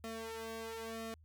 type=tone with flanger; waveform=sawtooth; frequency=225.2 Hz; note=A3; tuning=40 cents sharp; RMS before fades=-44 dBFS; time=0.04-1.14 s; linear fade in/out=0 ms; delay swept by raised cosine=1.6 to 2.6 ms; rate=1 Hz; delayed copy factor=+0.95; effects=added 79 Hz sine -59 dBFS peak until 1.24 s